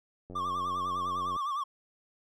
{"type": "click train", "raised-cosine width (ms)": 2, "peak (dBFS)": -32, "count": 98, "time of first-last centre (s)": [0.3, 1.362], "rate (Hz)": 91.3}
{"type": "tone with vibrato", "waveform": "triangle", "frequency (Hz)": 1134, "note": "C#6", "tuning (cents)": 39, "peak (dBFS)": -28, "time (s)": [0.35, 1.64], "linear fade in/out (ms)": 10, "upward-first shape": "sine", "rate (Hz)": 9.9, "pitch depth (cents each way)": 99}
{"effects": []}